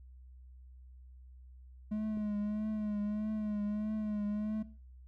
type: tone with vibrato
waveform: triangle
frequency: 211.2 Hz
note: G#3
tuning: 29 cents sharp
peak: -30 dBFS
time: 1.91-4.63 s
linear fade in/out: 10 ms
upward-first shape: triangle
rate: 1.6 Hz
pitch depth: 47 cents each way
type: click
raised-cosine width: 3 ms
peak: -35 dBFS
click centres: 2.173 s
effects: noise-tail reverb RT60 0.4 s tail -17 dB re dry + added 63 Hz sine -51 dBFS peak until 5.07 s